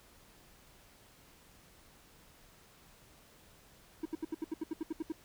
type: tone bursts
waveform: triangle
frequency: 318.9 Hz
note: D#4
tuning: 43 cents sharp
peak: -31 dBFS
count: 12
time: 4.03-5.122 s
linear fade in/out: 5 ms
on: 25 ms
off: 72 ms
effects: pink hiss -61 dBFS RMS until 5.24 s